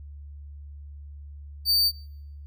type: tone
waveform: 45% pulse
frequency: 4600 Hz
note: D8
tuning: 37 cents flat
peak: -18 dBFS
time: 1.65-1.92 s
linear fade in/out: 50 ms
effects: noise-tail reverb RT60 0.9 s tail -26 dB re dry + added 72 Hz sine -39 dBFS peak until 2.46 s